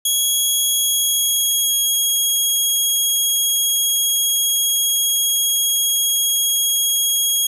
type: tone with pitch glide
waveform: 10% pulse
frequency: 3322 to 3295 Hz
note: G#7 to G#7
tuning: 0 to -14 cents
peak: -8 dBFS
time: 0.05-7.47 s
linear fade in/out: 5 ms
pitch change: -14 cents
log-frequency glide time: 0.65-2.04 s
effects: resampled to 32000 Hz + 7-bit